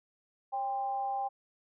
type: tone with amplitude modulation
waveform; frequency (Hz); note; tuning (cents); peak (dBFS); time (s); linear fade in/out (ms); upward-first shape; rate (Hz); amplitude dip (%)
sine; 796; G5; +26; -28; 0.52-1.29; 20; sine; 245; 55
effects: none